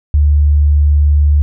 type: tone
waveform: sine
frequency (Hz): 73.42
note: D2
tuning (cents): 0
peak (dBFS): -6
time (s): 0.14-1.42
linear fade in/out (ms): 0
effects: none